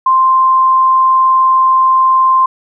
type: tone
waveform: sine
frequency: 1046.5 Hz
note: C6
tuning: in tune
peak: -6 dBFS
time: 0.06-2.46 s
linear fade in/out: 5 ms
effects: none